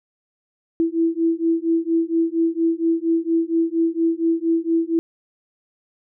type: beating tone pair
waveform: sine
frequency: 328.3 / 332.6 Hz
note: E4 / E4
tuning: -7 / +16 cents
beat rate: 4.3 Hz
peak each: -20 / -20 dBFS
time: 0.8-4.99 s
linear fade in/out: 0 ms
effects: none